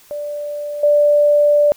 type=tone with level steps; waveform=sine; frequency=587.3 Hz; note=D5; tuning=in tune; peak=-22 / -9 dBFS; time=0.11-1.72 s; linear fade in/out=0 ms; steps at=0.83 s; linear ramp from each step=5 ms; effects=white hiss -48 dBFS RMS until 1.76 s